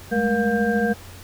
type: tone cluster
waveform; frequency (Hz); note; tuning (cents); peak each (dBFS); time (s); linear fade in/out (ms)
sine; 202 / 215.7 / 473.2 / 710 / 1586; G#3 / A3 / A#4 / F5 / G6; -48 / -34 / +26 / +28 / +20; -26 / -22 / -23 / -27 / -26; 0.11-0.94; 20
effects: added 91 Hz sine -42 dBFS peak until 1.23 s + pink hiss -43 dBFS RMS until 1.23 s